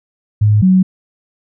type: tone pair in turn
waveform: sine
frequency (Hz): 105.4 / 186.56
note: G#2 / F#3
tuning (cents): +26 / +15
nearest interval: minor seventh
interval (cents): 989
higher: second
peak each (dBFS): -7 / -6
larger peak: second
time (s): 0.41-0.62 / 0.62-0.83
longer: neither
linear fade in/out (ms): 10
effects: none